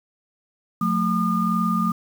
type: tone cluster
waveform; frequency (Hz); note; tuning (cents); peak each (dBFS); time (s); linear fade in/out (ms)
sine; 179.7 / 222 / 1213; F3 / A3 / D#6; +50 / +16 / -44; -23; 0.81-1.92; 5
effects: 7-bit